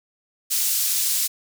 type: high-pass noise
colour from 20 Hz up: pink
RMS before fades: -22 dBFS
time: 0.5-1.28 s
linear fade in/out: 20 ms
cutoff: 6000 Hz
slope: 12 dB/octave
effects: none